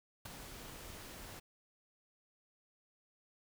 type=noise with ADSR envelope; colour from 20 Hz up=pink; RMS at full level=-43 dBFS; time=0.25-1.4 s; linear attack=8 ms; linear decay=10 ms; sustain=-7 dB; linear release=12 ms; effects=none